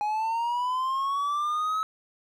triangle linear sweep, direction up, 830 to 1292 Hz, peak -23 dBFS, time 0.01-1.83 s, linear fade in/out 0 ms, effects none

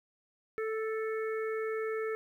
harmonic tone, 440 Hz, A4, in tune, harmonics 1 / 3 / 4 / 5, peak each -32 / -42 / -44 / -46 dBFS, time 0.58-2.15 s, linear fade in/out 0 ms, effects 11-bit

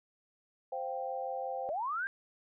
sine chord, C suspended fourth, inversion none, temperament equal, 523.3 / 698.5 / 784 Hz, C5 / F5 / G5, 0 / 0 / 0 cents, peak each -38 / -41 / -38 dBFS, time 0.72-1.7 s, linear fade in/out 5 ms
sine linear sweep, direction up, 551 to 1628 Hz, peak -32 dBFS, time 1.69-2.07 s, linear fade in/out 0 ms
effects none

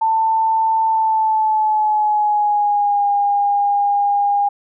sine tone with pitch glide, 890 to 811.4 Hz, A5 to G#5, +20 to -41 cents, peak -13 dBFS, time 0.01-4.49 s, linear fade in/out 10 ms, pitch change -161 cents, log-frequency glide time 0.87-3.06 s, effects none

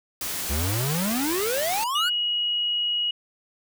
white noise, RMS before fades -30 dBFS, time 0.21-1.84 s, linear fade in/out 2 ms
square exponential sweep, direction up, 66.4 to 1541 Hz, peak -25 dBFS, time 0.49-2.1 s, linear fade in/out 20 ms
sine tone, 2900 Hz, F#7, 35 cents flat, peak -22 dBFS, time 1.95-3.11 s, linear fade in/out 5 ms
effects none

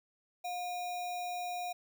sine tone with sample-and-hold, 713 Hz, F5, 36 cents sharp, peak -35 dBFS, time 0.44-1.73 s, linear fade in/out 10 ms, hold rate 3150 Hz, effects none

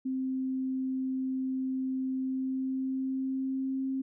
sine tone with pitch glide, 261.6 to 266 Hz, C4 to C4, 0 to +29 cents, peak -29 dBFS, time 0.05-4.02 s, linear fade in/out 10 ms, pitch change +29 cents, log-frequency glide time 2.18-3.82 s, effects none

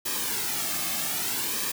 white noise with flanger, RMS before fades -29 dBFS, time 0.05-1.72 s, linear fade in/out 10 ms, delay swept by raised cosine 1.4 to 2.11 ms, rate 0.62 Hz, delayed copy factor -0.7, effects none

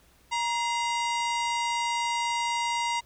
harmonic tone with a mistuned harmonic, 944 Hz, A#5, 22 cents sharp, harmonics 1 / 2 / 3 / 4 / 5 / 6 / 7 / 8 / 9, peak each -27 / -33 / -37 / -39 / -41 / -43 / -44 / -45 / -46 dBFS, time 0.31-3.01 s, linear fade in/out 20 ms, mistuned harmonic 2, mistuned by +150 cents, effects added 63 Hz sine -61 dBFS peak until 3.05 s + pink hiss -61 dBFS RMS until 3.05 s

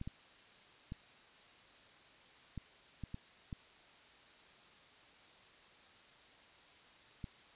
clicks, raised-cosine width 5 ms, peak -30 dBFS, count 8, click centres 0.014 / 0.075 / 0.921 / 2.577 / 3.037 / 3.144 / 3.528 / 7.242 s, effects white hiss -61 dBFS RMS until 7.55 s + resampled to 8000 Hz

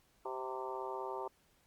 harmonic tone with a mistuned harmonic, 130 Hz, C3, 11 cents flat, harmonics 3 / 4 / 5 / 6 / 7 / 8 / 9, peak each -43 / -47 / -48 / -49 / -43 / -49 / -49 dBFS, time 0.25-1.28 s, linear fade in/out 5 ms, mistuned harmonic 8, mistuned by -27 cents, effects pink hiss -71 dBFS RMS until 1.66 s + Opus 48 kbps

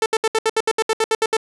sawtooth tone bursts, 443 Hz, A4, 12 cents sharp, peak -11 dBFS, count 13, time 0.02-1.368 s, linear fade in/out 2 ms, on 40 ms, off 69 ms, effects resampled to 24000 Hz + 7-bit

